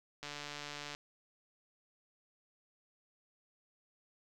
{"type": "click train", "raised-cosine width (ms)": 0.2, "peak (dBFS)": -26, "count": 106, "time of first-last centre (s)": [0.23, 0.949], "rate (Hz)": 146, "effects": []}